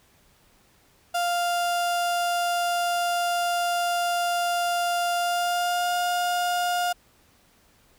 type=tone with pitch glide; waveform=35% pulse; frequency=698.5 to 709.5 Hz; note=F5 to F5; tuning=0 to +27 cents; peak=-21 dBFS; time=1.14-6.93 s; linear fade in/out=10 ms; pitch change=+27 cents; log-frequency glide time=5.18-5.95 s; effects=pink hiss -60 dBFS RMS until 7.98 s